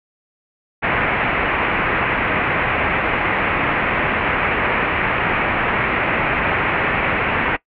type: low-pass noise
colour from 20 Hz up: white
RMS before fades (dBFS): -19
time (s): 0.82-7.57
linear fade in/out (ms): 20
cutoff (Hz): 2500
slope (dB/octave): 48
effects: noise-tail reverb RT60 0.1 s tail -20 dB re dry